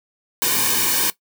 white noise with comb filter, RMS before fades -19 dBFS, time 0.42-1.1 s, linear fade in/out 0 ms, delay 1.5 ms, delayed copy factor -0.85, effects noise-tail reverb RT60 0.1 s tail -17 dB re dry

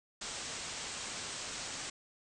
white low-pass noise, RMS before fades -42 dBFS, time 0.21-1.9 s, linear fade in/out 5 ms, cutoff 8500 Hz, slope 96 dB/octave, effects none

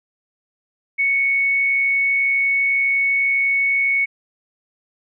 sine tone with frequency modulation, 2217 Hz, C#7, in tune, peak -15 dBFS, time 0.98-4.06 s, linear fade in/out 20 ms, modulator 67.9 Hz, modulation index 0.22, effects none

